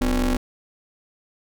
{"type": "ring-modulated tone", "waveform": "40% pulse", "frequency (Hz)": 110, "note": "A2", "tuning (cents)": 0, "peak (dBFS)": -15, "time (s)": [0.01, 0.37], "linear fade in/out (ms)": 5, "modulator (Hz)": 142, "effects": []}